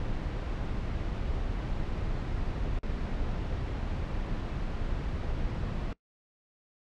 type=noise with dropouts; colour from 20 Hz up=brown; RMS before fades=-32 dBFS; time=0-5.93 s; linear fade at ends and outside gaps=1 ms; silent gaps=2.789-2.831 s; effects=noise-tail reverb RT60 0.1 s tail -21 dB re dry + low-pass 4000 Hz 12 dB/octave